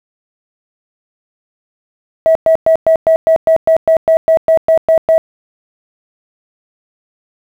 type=tone bursts; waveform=sine; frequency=647 Hz; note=E5; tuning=32 cents flat; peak=-4 dBFS; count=15; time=2.26-5.18 s; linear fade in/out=0 ms; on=92 ms; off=110 ms; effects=tanh soft clip ceiling -2 dBFS + 7-bit